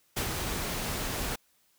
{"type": "noise with ADSR envelope", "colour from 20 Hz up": "pink", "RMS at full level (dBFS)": -29, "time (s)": [0.16, 1.36], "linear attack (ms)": 14, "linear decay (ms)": 77, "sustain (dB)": -4, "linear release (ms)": 9, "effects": ["white hiss -68 dBFS RMS until 1.78 s"]}